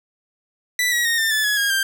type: tone with pitch steps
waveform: sawtooth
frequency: 1975.5 / 1913.7 / 1853.9 / 1795.9 / 1739.8 / 1685.4 / 1632.7 / 1581.6 Hz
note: B6 / A#6 / A#6 / A6 / A6 / G#6 / G#6 / G6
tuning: 0 / +45 / -10 / +35 / -20 / +25 / -30 / +15 cents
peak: -14 dBFS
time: 0.79-1.83 s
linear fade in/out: 2 ms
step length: 130 ms
effects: none